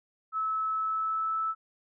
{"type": "tone with pitch glide", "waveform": "sine", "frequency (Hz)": [1300, 1312.1], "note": ["E6", "E6"], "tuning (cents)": [-24, -8], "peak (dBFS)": -27, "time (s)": [0.32, 1.55], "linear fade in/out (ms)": 50, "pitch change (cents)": 16, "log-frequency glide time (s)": [0.71, 1.39], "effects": []}